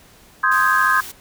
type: chord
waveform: sine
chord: Ab major seventh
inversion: first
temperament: equal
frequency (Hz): 1046.5 / 1244.5 / 1568 / 1661.2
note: C6 / Eb6 / G6 / Ab6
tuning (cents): 0 / 0 / 0 / 0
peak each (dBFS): -19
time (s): 0.43-1.01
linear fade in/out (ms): 10
type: band-stop noise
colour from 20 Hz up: white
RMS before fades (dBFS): -34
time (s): 0.51-1.12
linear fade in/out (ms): 10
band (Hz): 440 to 700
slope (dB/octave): 96
effects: pink hiss -49 dBFS RMS until 1.2 s